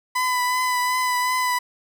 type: tone with vibrato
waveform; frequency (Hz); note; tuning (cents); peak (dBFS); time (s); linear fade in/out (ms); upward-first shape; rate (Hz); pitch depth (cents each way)
30% pulse; 1001; B5; +23; -17; 0.15-1.59; 10; triangle; 2.7; 24
effects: 9-bit